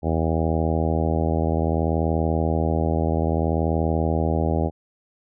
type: harmonic tone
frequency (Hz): 80.6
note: E2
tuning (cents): -38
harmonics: 1 / 2 / 3 / 4 / 5 / 6 / 7 / 8 / 9 / 10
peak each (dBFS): -23 / -26 / -28 / -29 / -30 / -31 / -31 / -32 / -33 / -33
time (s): 0.02-4.71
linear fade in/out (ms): 50
effects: none